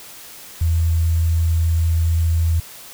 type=tone with sample-and-hold; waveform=sine; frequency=82.41 Hz; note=E2; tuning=in tune; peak=-14 dBFS; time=0.61-2.6 s; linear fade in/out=5 ms; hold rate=7350 Hz; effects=white hiss -39 dBFS RMS until 2.93 s